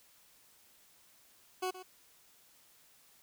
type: tone with echo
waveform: 20% pulse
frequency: 370 Hz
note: F#4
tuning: in tune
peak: -28 dBFS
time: 1.62-1.71 s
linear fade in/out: 10 ms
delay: 120 ms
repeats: 1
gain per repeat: -13 dB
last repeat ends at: 1.83 s
effects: white hiss -64 dBFS RMS until 3.22 s